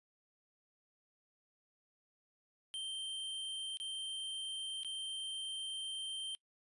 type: tone with dropouts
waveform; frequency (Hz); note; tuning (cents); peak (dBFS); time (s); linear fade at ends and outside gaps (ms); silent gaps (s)
square; 3136; G7; 0; -40; 2.74-6.35; 0; 3.771-3.8 / 4.833-4.847
effects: noise-tail reverb RT60 0.1 s tail -23 dB re dry + resampled to 24000 Hz